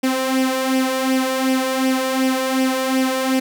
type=tone with flanger; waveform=sawtooth; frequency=261.6 Hz; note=C4; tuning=in tune; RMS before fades=-19 dBFS; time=0.03-3.4 s; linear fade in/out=10 ms; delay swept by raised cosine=0.36 to 2.16 ms; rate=2.7 Hz; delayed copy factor=+0.6; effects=none